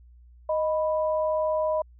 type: tone pair together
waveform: sine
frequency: 622.3 / 987.8 Hz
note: D#5 / B5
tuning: 0 / 0 cents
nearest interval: minor sixth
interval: 800 cents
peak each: -23 / -30 dBFS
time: 0.49-1.82 s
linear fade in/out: 5 ms
effects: added 60 Hz sine -49 dBFS peak until 1.99 s